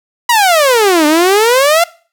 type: exponential two-way sweep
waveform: sawtooth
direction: down then up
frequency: 987.8 to 293.7 to 701 Hz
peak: -3 dBFS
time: 0.29-1.84 s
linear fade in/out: 5 ms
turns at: 1.06 s
effects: noise-tail reverb RT60 0.4 s tail -21 dB re dry